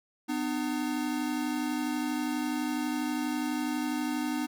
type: tone pair together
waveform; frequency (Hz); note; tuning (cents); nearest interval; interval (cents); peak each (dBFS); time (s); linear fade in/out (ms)
square; 250 / 302.2; B3 / D4; +21 / +50; minor third; 329; -33 / -32; 0.28-4.47; 20
effects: none